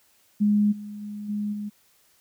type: tone with level steps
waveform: sine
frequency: 207.7 Hz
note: G#3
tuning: in tune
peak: -17 / -34 / -32 / -25 / -29 dBFS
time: 0.4-1.7 s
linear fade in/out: 20 ms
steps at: 0.71 / 1.01 / 1.28 / 1.52 s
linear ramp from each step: 20 ms
effects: white hiss -62 dBFS RMS until 2.2 s